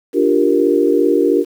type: chord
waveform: sine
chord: G minor seventh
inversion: second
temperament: equal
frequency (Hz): 293.7 / 349.2 / 392 / 466.2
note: D4 / F4 / G4 / Bb4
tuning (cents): 0 / 0 / 0 / 0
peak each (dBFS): -16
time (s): 0.13-1.45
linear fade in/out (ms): 50
effects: 7-bit